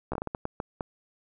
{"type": "slowing click train", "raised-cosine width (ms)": 1, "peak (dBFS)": -17, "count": 10, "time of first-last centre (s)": [0.12, 0.808], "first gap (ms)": 14, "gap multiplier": 1.4, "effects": []}